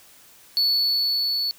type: tone with level ramp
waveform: triangle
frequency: 4435 Hz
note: C#8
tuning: in tune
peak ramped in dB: -16 to -21 dBFS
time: 0.57-1.51 s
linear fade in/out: 0 ms
effects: white hiss -51 dBFS RMS until 1.58 s